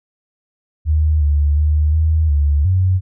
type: tone with pitch steps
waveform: sine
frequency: 77.1 / 73.1 / 75.8 / 79.1 / 72.5 / 92.8 Hz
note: D#2 / D2 / D#2 / D#2 / D2 / F#2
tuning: -15 / -7 / -45 / +29 / -22 / +6 cents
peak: -11 dBFS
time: 0.85-3.01 s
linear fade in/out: 50 ms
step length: 360 ms
effects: none